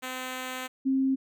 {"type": "tone pair in turn", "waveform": ["5% pulse", "sine"], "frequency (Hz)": [256.6, 266.5], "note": ["C4", "C4"], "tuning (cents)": [-34, 32], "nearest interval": "minor second", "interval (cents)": 66, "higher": "second", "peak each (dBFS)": -22, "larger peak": "neither", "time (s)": [[0.02, 0.68], [0.85, 1.16]], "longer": "first", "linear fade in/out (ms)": 20, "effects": []}